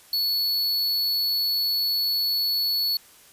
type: tone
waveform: square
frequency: 4412 Hz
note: C#8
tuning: 9 cents flat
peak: -22 dBFS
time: 0.13-2.97 s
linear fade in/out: 2 ms
effects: white hiss -52 dBFS RMS until 3.32 s + resampled to 32000 Hz